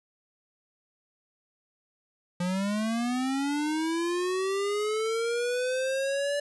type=linear sweep; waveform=square; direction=up; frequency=174.61 to 580 Hz; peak=-27 dBFS; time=2.4-6.4 s; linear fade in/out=5 ms; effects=resampled to 24000 Hz + 10-bit